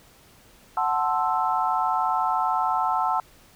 sine chord, F# half-diminished seventh, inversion none, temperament equal, 740 / 880 / 1046.5 / 1318.5 Hz, F#5 / A5 / C6 / E6, 0 / 0 / 0 / 0 cents, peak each -26 / -25 / -28 / -27 dBFS, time 0.77-3.2 s, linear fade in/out 2 ms, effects pink hiss -54 dBFS RMS until 3.55 s

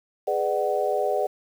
sine chord, G# half-diminished seventh, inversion none, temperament just, 415.3 / 498.4 / 598 / 747.5 Hz, G#4 / B4 / D5 / F#5, 0 / +16 / +31 / +17 cents, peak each -27 / -28 / -26 / -27 dBFS, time 0.27-1.27 s, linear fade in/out 10 ms, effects 8-bit

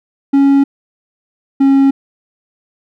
triangle tone pair in turn, 277.2 / 273.1 Hz, C#4 / C#4, 0 / -26 cents, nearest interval unison, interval 26 cents, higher first, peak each -4 dBFS, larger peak neither, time 0.33-0.64 / 1.6-1.91 s, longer neither, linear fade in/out 10 ms, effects none

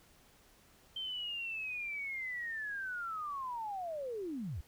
sine linear sweep, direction down, 3136 to 58.27 Hz, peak -37 dBFS, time 0.96-4.61 s, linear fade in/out 5 ms, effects pink hiss -64 dBFS RMS until 4.67 s

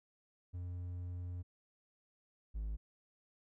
triangle tone pair in turn, 88.9 / 53.09 Hz, F2 / G#1, +31 / +39 cents, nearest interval major sixth, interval 892 cents, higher first, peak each -38 / -35 dBFS, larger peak second, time 0.53-1.43 / 2.54-2.77 s, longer first, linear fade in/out 20 ms, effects none

